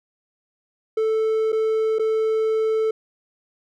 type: tone with dropouts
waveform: triangle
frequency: 440 Hz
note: A4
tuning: in tune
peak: -16 dBFS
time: 0.97-2.91 s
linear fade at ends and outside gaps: 5 ms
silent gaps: 1.521-1.527 / 1.986-1.994 s
effects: none